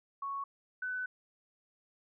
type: tone pair in turn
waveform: sine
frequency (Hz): 1108.7 / 1502.4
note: C#6 / F#6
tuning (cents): 0 / +26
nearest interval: perfect fourth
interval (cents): 526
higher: second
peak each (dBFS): -35 / -34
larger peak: second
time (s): 0.22-0.44 / 0.82-1.06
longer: second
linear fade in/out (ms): 5
effects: none